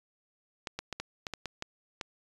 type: clicks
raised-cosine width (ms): 0.2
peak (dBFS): -18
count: 9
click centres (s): 0.672 / 0.79 / 0.927 / 1 / 1.268 / 1.337 / 1.457 / 1.624 / 2.012
effects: resampled to 24000 Hz